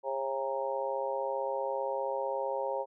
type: harmonic tone with a mistuned harmonic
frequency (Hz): 135.3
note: C#3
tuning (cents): -42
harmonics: 3 / 4 / 5 / 6 / 7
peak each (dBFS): -39 / -33 / -42 / -39 / -37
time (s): 0.03-2.86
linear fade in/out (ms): 50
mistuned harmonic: 7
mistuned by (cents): -32
effects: none